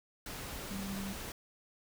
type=tone in noise; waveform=sine; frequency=195.4 Hz; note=G3; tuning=5 cents flat; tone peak=-38 dBFS; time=0.71-1.13 s; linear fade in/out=2 ms; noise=pink; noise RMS=-43 dBFS; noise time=0.26-1.32 s; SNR=+2 dB; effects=none